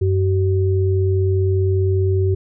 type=tone pair together; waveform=sine; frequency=95 / 380 Hz; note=F#2 / F#4; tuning=+46 / +46 cents; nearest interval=2 octaves; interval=2400 cents; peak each=-15 / -20 dBFS; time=0.01-2.35 s; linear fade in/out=10 ms; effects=none